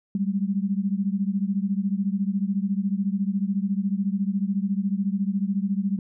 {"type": "beating tone pair", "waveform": "sine", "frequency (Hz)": [192.5, 206.5], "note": ["G3", "G#3"], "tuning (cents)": [-31, -10], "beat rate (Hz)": 14, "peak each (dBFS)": [-24, -26], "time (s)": [0.15, 5.99], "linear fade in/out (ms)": 2, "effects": []}